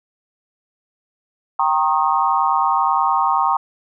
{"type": "chord", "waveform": "sine", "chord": "Eb dominant seventh", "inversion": "first", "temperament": "equal with one note detuned", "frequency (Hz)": [784, 932.3, 1082.8, 1244.5], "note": ["G5", "Bb5", "Db6", "Eb6"], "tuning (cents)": [0, 0, -41, 0], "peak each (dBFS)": [-20, -19, -19, -22], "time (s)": [1.59, 3.57], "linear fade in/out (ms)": 5, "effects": []}